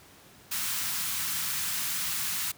white band-stop noise, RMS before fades -31 dBFS, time 0.51-2.52 s, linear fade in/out 10 ms, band 210 to 1000 Hz, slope 24 dB/octave, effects pink hiss -54 dBFS RMS until 2.57 s + high-pass 80 Hz 12 dB/octave

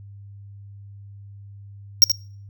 square tone with echo, 5588 Hz, F8, in tune, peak -8 dBFS, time 2.02-2.04 s, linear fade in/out 0 ms, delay 77 ms, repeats 1, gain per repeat -8 dB, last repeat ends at 2.117 s, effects noise-tail reverb RT60 0.5 s tail -25 dB re dry + added 100 Hz sine -39 dBFS peak until 2.49 s

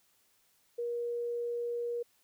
sine tone, 475.6 Hz, A#4, 35 cents sharp, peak -32 dBFS, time 0.78-2.03 s, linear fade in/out 10 ms, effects white hiss -70 dBFS RMS until 2.23 s

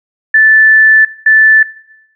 sine tone bursts at uneven times, 1755 Hz, A6, 5 cents flat, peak -3 dBFS, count 2, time 0.34-1.05 / 1.26-1.63 s, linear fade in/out 5 ms, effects noise-tail reverb RT60 0.8 s tail -17 dB re dry

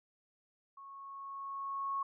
sine tone with level ramp, 1100 Hz, C#6, 14 cents flat, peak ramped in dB -49 to -32 dBFS, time 0.77-2.03 s, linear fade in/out 5 ms, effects none

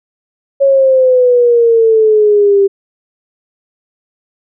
sine exponential sweep, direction down, 554.4 to 392 Hz, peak -5 dBFS, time 0.6-2.68 s, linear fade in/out 20 ms, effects none

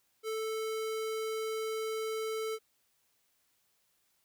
square tone, 440 Hz, A4, in tune, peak -34 dBFS, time 0.23-2.59 s, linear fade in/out 50 ms, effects white hiss -74 dBFS RMS until 4.24 s

